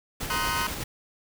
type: noise with tremolo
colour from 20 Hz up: pink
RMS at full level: -32 dBFS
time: 0.2-0.84 s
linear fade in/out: 10 ms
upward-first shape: square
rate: 8.3 Hz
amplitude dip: 30%
type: chord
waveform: sawtooth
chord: C half-diminished seventh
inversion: third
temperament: just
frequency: 941.9 / 1046.5 / 1255.8 / 1507 Hz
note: Bb5 / C6 / Eb6 / Gb6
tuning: +18 / 0 / +16 / +31 cents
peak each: -28 dBFS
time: 0.3-0.67 s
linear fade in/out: 2 ms
effects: none